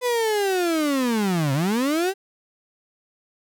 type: linear two-way sweep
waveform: 35% pulse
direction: down then up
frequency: 503 to 130.81 to 397.9 Hz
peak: -18 dBFS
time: 0.01-2.14 s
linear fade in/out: 50 ms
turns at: 1.53 s
effects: none